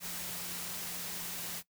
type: tone in noise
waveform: sine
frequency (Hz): 175.6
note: F3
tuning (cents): +10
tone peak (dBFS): -51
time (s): 0-1.63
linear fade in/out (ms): 50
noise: white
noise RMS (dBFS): -40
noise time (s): 0-1.63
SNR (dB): -14
effects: noise-tail reverb RT60 0.1 s tail -18 dB re dry